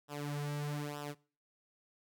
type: tone with flanger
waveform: sawtooth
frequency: 146.2 Hz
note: D3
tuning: 7 cents flat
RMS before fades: -39 dBFS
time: 0.08-1.15 s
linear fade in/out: 50 ms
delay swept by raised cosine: 0.45 to 4.05 ms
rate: 1.1 Hz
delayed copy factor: -0.8
effects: noise-tail reverb RT60 0.4 s tail -22 dB re dry